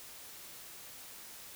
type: silence
effects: white hiss -50 dBFS RMS until 1.55 s